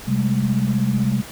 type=tone cluster; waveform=sine; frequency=130.3 / 197.5 / 213.3 Hz; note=C3 / G3 / G#3; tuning=-7 / +13 / +46 cents; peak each=-21 dBFS; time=0.07-1.22 s; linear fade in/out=20 ms; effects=pink hiss -37 dBFS RMS until 1.31 s